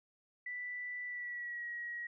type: tone with pitch glide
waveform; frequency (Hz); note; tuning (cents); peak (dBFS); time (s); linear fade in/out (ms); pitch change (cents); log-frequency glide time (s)
sine; 1975.5 to 1903.8; B6 to A#6; 0 to +36; -39; 0.46-2.07; 5; -64; 1.05-1.66
effects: none